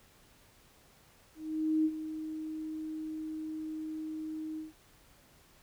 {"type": "tone with ADSR envelope", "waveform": "sine", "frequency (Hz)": 313.1, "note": "D#4", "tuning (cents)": 11, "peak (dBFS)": -24, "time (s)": [1.35, 4.73], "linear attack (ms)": 500, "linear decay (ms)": 54, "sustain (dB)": -12, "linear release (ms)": 150, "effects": ["pink hiss -62 dBFS RMS until 5.62 s"]}